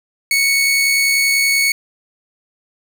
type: tone with amplitude modulation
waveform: sawtooth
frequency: 2217 Hz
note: C#7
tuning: in tune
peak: -8 dBFS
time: 0.31-1.72 s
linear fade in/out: 2 ms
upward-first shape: sine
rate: 70.2 Hz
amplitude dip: 25%
effects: none